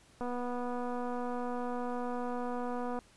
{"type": "click train", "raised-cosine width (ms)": 1, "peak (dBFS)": -25, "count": 682, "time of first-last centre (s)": [0.21, 2.99], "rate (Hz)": 245, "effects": ["pink hiss -62 dBFS RMS until 3.16 s", "resampled to 24000 Hz"]}